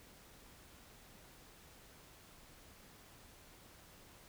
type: silence
effects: pink hiss -60 dBFS RMS until 4.28 s